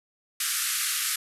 white band-pass noise, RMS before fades -28 dBFS, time 0.4-1.16 s, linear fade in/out 5 ms, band 1200 to 13000 Hz, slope 96 dB/octave, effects none

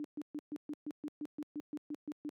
sine tone bursts, 297.4 Hz, D4, 22 cents sharp, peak -37 dBFS, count 14, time 0-2.292 s, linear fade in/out 0 ms, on 43 ms, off 130 ms, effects high-pass 150 Hz 12 dB/octave

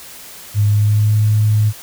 sine tone with pitch glide, 103.83 to 106.87 Hz, G#2 to A2, 0 to -50 cents, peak -10 dBFS, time 0.54-1.73 s, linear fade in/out 50 ms, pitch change +50 cents, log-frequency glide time 0.67-1.16 s, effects white hiss -36 dBFS RMS until 1.82 s

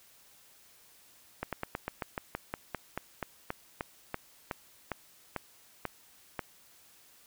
slowing click train, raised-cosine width 0.5 ms, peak -18 dBFS, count 20, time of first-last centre 1.43-6.392 s, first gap 97 ms, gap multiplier 1.1, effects white hiss -60 dBFS RMS until 7.26 s

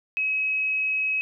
sine tone, 2555 Hz, D#7, 45 cents sharp, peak -22 dBFS, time 0.17-1.21 s, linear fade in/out 0 ms, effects none

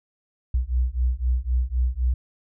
sine beating tone pair, 60.2 / 64.1 Hz, B1 / C2, -44 / -35 cents, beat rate 3.9 Hz, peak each -23 dBFS, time 0.54-2.14 s, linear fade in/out 5 ms, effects none

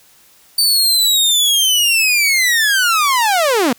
sawtooth linear sweep, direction down, 4600 to 220 Hz, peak -8 dBFS, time 0.58-3.73 s, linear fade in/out 5 ms, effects white hiss -49 dBFS RMS until 3.78 s

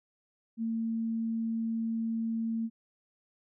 sine tone, 226.4 Hz, A3, 50 cents sharp, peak -29 dBFS, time 0.57-2.7 s, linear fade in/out 50 ms, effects none

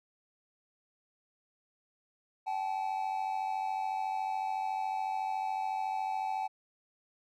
triangle tone pair together, 767.1 / 861 Hz, G5 / A5, -38 / -38 cents, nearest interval major second, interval 200 cents, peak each -32 / -33 dBFS, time 2.46-6.48 s, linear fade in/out 20 ms, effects none

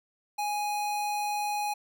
square tone, 830.6 Hz, G#5, in tune, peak -29 dBFS, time 0.38-1.74 s, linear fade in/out 10 ms, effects none

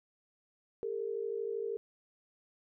sine tone pair together, 403.9 / 456.7 Hz, G#4 / A#4, -48 / -36 cents, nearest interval major second, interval 212 cents, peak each -37 / -36 dBFS, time 0.83-1.77 s, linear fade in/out 0 ms, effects none

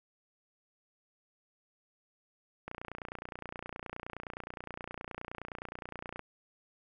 click train, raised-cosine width 0.5 ms, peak -25 dBFS, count 105, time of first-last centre 2.68-6.194 s, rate 29.6 Hz, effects none

